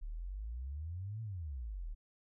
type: exponential two-way sweep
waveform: sine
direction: up then down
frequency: 35.26 to 114.6 to 35.26 Hz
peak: -39 dBFS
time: 0.01-1.95 s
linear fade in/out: 20 ms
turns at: 1.22 s
effects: none